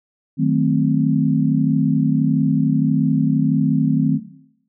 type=chord; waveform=sine; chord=D# diminished seventh; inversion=none; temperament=equal with one note detuned; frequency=155.56 / 186.93 / 220 / 261.6 Hz; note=D#3 / F#3 / A3 / C4; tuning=0 / +18 / 0 / 0 cents; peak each=-18 / -22 / -22 / -18 dBFS; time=0.37-4.2 s; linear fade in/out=50 ms; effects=noise-tail reverb RT60 0.8 s tail -17 dB re dry